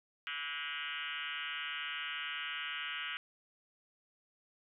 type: tone with frequency modulation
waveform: sine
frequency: 2209 Hz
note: C#7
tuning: 7 cents flat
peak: -37 dBFS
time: 0.27-3.17 s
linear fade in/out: 0 ms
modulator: 151 Hz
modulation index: 6.1
effects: none